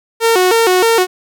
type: tone with vibrato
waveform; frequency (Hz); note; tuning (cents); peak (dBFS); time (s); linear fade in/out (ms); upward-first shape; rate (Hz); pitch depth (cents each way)
sawtooth; 409.5; G#4; -24; -5; 0.2-1.07; 50; square; 3.2; 190
effects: none